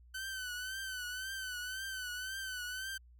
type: tone with vibrato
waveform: sawtooth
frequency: 1517 Hz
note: F#6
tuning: 43 cents sharp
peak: -35 dBFS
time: 0.14-2.98 s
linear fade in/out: 10 ms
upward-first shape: triangle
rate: 1.9 Hz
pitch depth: 73 cents each way
effects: added 60 Hz sine -56 dBFS peak until 3.19 s + MP3 96 kbps